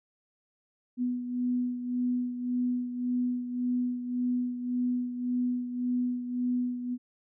sine beating tone pair, 246.9 / 248.7 Hz, B3 / B3, 0 / +12 cents, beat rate 1.8 Hz, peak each -28 / -35 dBFS, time 0.97-6.98 s, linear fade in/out 50 ms, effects none

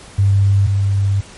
sine tone pair in turn, 99 / 99 Hz, G2 / G2, +18 / +18 cents, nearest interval unison, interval 0 cents, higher neither, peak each -9 / -12 dBFS, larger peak first, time 0.18-0.67 / 0.67-1.21 s, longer second, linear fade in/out 10 ms, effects pink hiss -39 dBFS RMS until 1.37 s + MP3 48 kbps

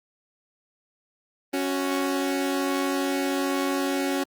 sawtooth tone pair together, 277.2 / 370 Hz, C#4 / F#4, 0 / 0 cents, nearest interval perfect fourth, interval 500 cents, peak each -21 / -25 dBFS, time 1.53-4.24 s, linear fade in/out 10 ms, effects Opus 32 kbps

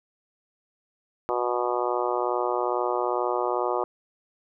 harmonic tone, 122.3 Hz, B2, 16 cents flat, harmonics 3 / 4 / 5 / 6 / 7 / 8 / 9 / 10, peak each -29 / -30 / -31 / -32 / -32 / -33 / -34 / -34 dBFS, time 1.29-3.84 s, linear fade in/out 0 ms, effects none

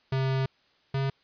square tone pair in turn, 133.1 / 135.9 Hz, C3 / C#3, +30 / -34 cents, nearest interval unison, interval 36 cents, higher second, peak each -25 / -26 dBFS, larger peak first, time 0.12-0.46 / 0.94-1.1 s, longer first, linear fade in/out 5 ms, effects white hiss -65 dBFS RMS until 1.23 s + resampled to 11025 Hz

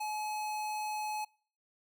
square tone, 851 Hz, G#5, 42 cents sharp, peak -35 dBFS, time 0-1.25 s, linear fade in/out 10 ms, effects noise-tail reverb RT60 0.5 s tail -26 dB re dry

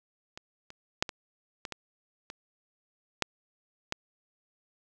clicks, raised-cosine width 0.2 ms, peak -24 / -28 / -7 / -19 / -19 / -19 / -23 / -8 / -13 dBFS, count 9, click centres 0.375 / 0.704 / 1.025 / 1.092 / 1.652 / 1.723 / 2.301 / 3.223 / 3.924 s, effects none

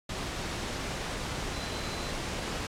sine tone in noise, 4042 Hz, B7, 39 cents sharp, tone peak -45 dBFS, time 1.53-2.12 s, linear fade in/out 5 ms, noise pink, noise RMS -35 dBFS, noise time 0.09-2.67 s, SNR -13 dB, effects low-pass 7000 Hz 12 dB/octave + AAC 64 kbps

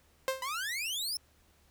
sawtooth tone with exponential decay, 527 Hz, C5, 12 cents sharp, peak -22 dBFS, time 0.28-0.51 s, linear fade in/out 1 ms, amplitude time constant 50 ms
sawtooth exponential sweep, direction up, 976 to 5430 Hz, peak -30 dBFS, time 0.42-1.17 s, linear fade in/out 2 ms
effects added 74 Hz sine -67 dBFS peak until 1.7 s + pink hiss -67 dBFS RMS until 1.7 s

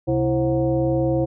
sine tone with frequency modulation, 331.3 Hz, E4, 9 cents sharp, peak -17 dBFS, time 0.07-1.26 s, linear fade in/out 20 ms, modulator 200 Hz, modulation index 1.3, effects none

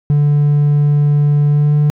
triangle tone with pitch glide, 146.2 to 148.16 Hz, D3 to D3, -7 to +16 cents, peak -6 dBFS, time 0.1-1.9 s, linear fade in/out 0 ms, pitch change +23 cents, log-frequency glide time 1.48-1.74 s, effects tanh soft clip ceiling -2 dBFS

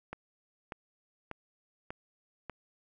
click train, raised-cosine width 0.5 ms, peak -24 dBFS, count 5, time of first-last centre 0.13-2.497 s, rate 1.69 Hz, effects none

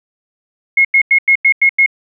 sine tone bursts, 2163 Hz, C#7, 43 cents flat, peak -6 dBFS, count 7, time 0.77-1.862 s, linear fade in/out 5 ms, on 78 ms, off 91 ms, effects none

